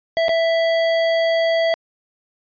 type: tone with dropouts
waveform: square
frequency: 660 Hz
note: E5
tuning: 2 cents sharp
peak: -16 dBFS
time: 0.17-1.74 s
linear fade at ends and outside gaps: 0 ms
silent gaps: 0.283-0.292 s
effects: resampled to 11025 Hz